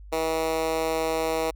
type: tone with high-pass filter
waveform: 10% pulse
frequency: 160.8 Hz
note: E3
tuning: 43 cents flat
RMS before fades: -26 dBFS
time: 0.12-1.51 s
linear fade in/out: 10 ms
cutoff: 450 Hz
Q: 1.8
effects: added 50 Hz sine -41 dBFS peak until 1.55 s